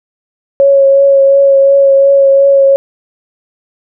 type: tone with vibrato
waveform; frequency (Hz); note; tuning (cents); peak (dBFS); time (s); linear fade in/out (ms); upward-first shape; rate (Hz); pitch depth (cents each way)
sine; 551; C#5; -11; -3; 0.6-2.76; 0; triangle; 2.8; 19
effects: none